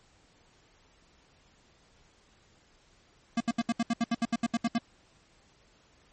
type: tone bursts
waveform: square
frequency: 232.7 Hz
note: A#3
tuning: 3 cents flat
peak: -25 dBFS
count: 14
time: 3.37-4.783 s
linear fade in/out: 5 ms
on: 35 ms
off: 71 ms
effects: pink hiss -63 dBFS RMS until 6.12 s + MP3 32 kbps